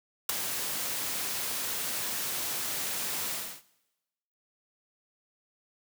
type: noise with ADSR envelope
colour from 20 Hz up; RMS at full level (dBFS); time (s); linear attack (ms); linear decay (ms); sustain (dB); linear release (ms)
white; -24; 0.29-3.62; 4; 11; -9; 310
effects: noise-tail reverb RT60 1.0 s tail -20 dB re dry + high-pass 100 Hz 12 dB/octave